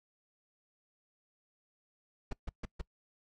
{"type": "noise bursts", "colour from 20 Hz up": "brown", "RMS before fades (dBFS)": -36, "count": 4, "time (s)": [2.31, 2.814], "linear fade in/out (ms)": 5, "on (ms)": 21, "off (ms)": 140, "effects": ["noise-tail reverb RT60 0.1 s tail -24 dB re dry", "low-pass 6000 Hz 12 dB/octave"]}